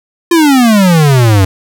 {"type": "exponential sweep", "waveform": "square", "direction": "down", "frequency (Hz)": [351.2, 92.5], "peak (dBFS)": -5, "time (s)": [0.31, 1.45], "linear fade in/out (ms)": 5, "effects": []}